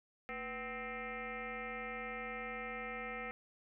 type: tone with frequency modulation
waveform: sine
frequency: 1300 Hz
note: E6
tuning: 24 cents flat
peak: -40 dBFS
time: 0.29-3.31 s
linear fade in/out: 0 ms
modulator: 269 Hz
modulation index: 4
effects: none